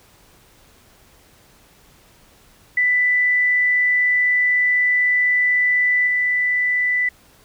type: tone with level steps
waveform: sine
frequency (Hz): 1986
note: B6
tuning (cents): +9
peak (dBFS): -14 / -16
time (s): 2.77-7.09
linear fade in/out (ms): 5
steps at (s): 6.07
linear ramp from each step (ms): 2
effects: pink hiss -52 dBFS RMS until 7.44 s